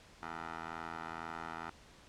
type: tone with band-pass filter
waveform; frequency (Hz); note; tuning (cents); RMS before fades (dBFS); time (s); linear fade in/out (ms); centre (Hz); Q
15% pulse; 82.1; E2; -6; -44; 0.23-1.7; 0; 1200; 2
effects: pink hiss -59 dBFS RMS until 2.08 s + low-pass 7000 Hz 12 dB/octave